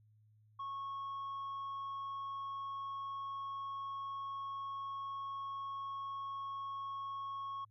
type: tone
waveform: sine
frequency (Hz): 1099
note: C#6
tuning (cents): -15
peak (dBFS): -37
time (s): 0.59-7.65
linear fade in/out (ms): 10
effects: tanh soft clip ceiling -39 dBFS + added 107 Hz sine -64 dBFS peak until 7.7 s